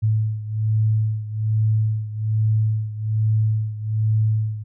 sine beating tone pair, 108.5 / 109.7 Hz, A2 / A2, -24 / -5 cents, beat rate 1.2 Hz, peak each -19 / -23 dBFS, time 0.02-4.64 s, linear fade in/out 20 ms, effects none

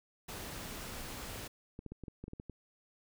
pink noise, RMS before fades -44 dBFS, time 0.28-1.48 s, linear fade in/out 10 ms
clicks, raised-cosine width 3 ms, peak -31 dBFS, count 10, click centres 1.791 / 1.863 / 1.92 / 2.037 / 2.082 / 2.24 / 2.281 / 2.334 / 2.399 / 2.497 s
effects none

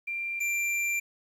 sine / square tone pair in turn, 2373 / 2365 Hz, D7 / D7, +17 / +12 cents, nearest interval unison, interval 5 cents, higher first, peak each -30 / -27 dBFS, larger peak second, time 0.07-0.4 / 0.4-1 s, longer second, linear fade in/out 10 ms, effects low-pass 12000 Hz 12 dB/octave + 10-bit

